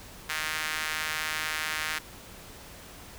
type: tone with high-pass filter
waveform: sawtooth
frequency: 155.56 Hz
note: D#3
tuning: in tune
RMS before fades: -32 dBFS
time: 0.29-1.99 s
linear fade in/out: 10 ms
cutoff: 1700 Hz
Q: 1.6
effects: pink hiss -47 dBFS RMS until 3.18 s